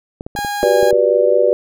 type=clicks; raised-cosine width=2 ms; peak=-14 dBFS; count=8; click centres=0.209 / 0.265 / 0.352 / 0.389 / 0.448 / 0.634 / 0.829 / 0.929 s
type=tone; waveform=30% pulse; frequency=819 Hz; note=G#5; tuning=24 cents flat; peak=-17 dBFS; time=0.36-0.91 s; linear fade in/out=2 ms
type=chord; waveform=sine; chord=G major seventh; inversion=third; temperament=just; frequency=367.5 / 392 / 490 / 588 Hz; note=F#4 / G4 / B4 / D5; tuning=-12 / 0 / -14 / +2 cents; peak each=-19 / -18 / -14 / -14 dBFS; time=0.63-1.53 s; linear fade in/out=0 ms
effects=none